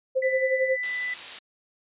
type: tone with tremolo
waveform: sine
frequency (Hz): 523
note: C5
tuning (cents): -1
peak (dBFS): -19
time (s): 0.15-0.77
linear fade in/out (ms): 20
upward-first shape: sine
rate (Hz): 11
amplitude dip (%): 70
type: tone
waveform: sine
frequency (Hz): 1990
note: B6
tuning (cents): +13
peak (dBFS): -27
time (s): 0.22-1.14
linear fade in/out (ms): 5
type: noise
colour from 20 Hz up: blue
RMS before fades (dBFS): -30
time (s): 0.83-1.39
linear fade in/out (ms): 5
effects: resampled to 8000 Hz